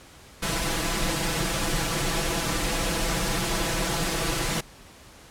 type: noise with comb filter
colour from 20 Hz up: pink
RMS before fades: -26 dBFS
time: 0.42-4.61 s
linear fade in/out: 10 ms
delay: 6 ms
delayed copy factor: +0.9
effects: pink hiss -49 dBFS RMS until 5.3 s + low-pass 11000 Hz 12 dB/octave